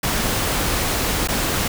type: noise with dropouts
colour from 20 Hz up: pink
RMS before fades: -21 dBFS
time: 0.03-1.68 s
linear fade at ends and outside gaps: 5 ms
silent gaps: 1.275-1.285 s
effects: none